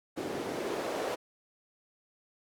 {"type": "noise with band-pass filter sweep", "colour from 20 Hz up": "white", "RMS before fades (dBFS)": -35, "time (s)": [0.16, 1.16], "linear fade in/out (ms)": 20, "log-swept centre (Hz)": [310, 530], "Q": 1.9, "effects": []}